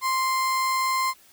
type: tone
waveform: 35% pulse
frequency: 1046.5 Hz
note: C6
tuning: in tune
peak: -20 dBFS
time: 0.01-1.14 s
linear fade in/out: 50 ms
effects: white hiss -55 dBFS RMS until 1.32 s